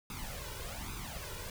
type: noise with flanger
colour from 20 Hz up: pink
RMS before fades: -42 dBFS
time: 0.1-1.5 s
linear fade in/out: 2 ms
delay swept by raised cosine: 0.8 to 2.1 ms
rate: 1.2 Hz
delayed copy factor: +0.75
effects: none